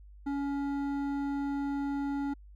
sine tone with hard clipping, 281 Hz, C#4, 24 cents sharp, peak -32 dBFS, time 0.26-2.34 s, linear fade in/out 10 ms, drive 10 dB, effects added 50 Hz sine -49 dBFS peak until 2.55 s

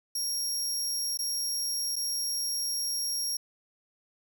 25% pulse tone with dropouts, 5588 Hz, F8, in tune, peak -24 dBFS, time 0.15-3.37 s, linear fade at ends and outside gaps 5 ms, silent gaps 1.174-1.189 / 1.958-1.963 s, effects none

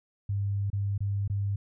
sine tone with dropouts, 100 Hz, G2, 35 cents sharp, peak -26 dBFS, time 0.29-1.56 s, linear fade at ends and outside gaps 5 ms, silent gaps 0.702-0.73 / 0.979-1.005 / 1.278-1.298 s, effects none

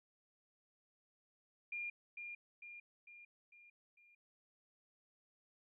sine tone with echo, 2408 Hz, D7, 43 cents sharp, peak -40 dBFS, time 1.72-1.9 s, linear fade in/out 5 ms, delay 450 ms, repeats 5, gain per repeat -5 dB, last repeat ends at 4.15 s, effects none

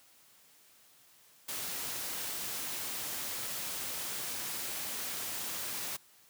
white noise, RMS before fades -38 dBFS, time 1.48-5.97 s, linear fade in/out 10 ms, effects white hiss -62 dBFS RMS until 6.29 s + high-pass 80 Hz 12 dB/octave

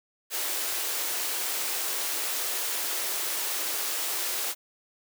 white high-pass noise, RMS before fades -30 dBFS, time 0.3-4.55 s, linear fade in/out 50 ms, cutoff 300 Hz, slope 48 dB/octave, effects none

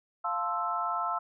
sine chord, F major seventh, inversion none, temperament equal, 698.5 / 880 / 1046.5 / 1318.5 Hz, F5 / A5 / C6 / E6, 0 / 0 / 0 / 0 cents, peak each -35 / -36 / -35 / -31 dBFS, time 0.24-1.19 s, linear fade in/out 10 ms, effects none

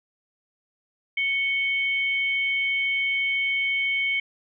sine tone pair together, 2217 / 3111 Hz, C#7 / G7, 0 / -14 cents, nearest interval tritone, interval 586 cents, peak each -22 / -31 dBFS, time 1.17-4.2 s, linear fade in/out 5 ms, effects none

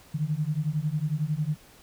sine beating tone pair, 146.83 / 157.83 Hz, D3 / D#3, 0 / +25 cents, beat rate 11 Hz, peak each -28 dBFS, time 0.14-1.56 s, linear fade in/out 10 ms, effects pink hiss -54 dBFS RMS until 1.82 s

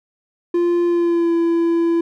triangle tone with pitch glide, 346.9 to 336.2 Hz, F4 to E4, -12 to +34 cents, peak -12 dBFS, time 0.54-2.01 s, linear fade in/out 5 ms, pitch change -54 cents, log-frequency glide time 0.86-1.34 s, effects none

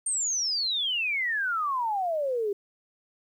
sine exponential sweep, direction down, 8870 to 392 Hz, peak -25 dBFS, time 0.06-2.53 s, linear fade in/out 5 ms, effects 10-bit

